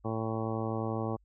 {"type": "harmonic tone", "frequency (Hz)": 111.5, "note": "A2", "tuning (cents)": 23, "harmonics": [1, 2, 3, 4, 5, 6, 7, 8, 9, 10], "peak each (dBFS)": [-35, -37, -38, -39, -40, -45, -41, -47, -46, -44], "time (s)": [0.04, 1.17], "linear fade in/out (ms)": 20, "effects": ["added 50 Hz sine -62 dBFS peak until 1.24 s"]}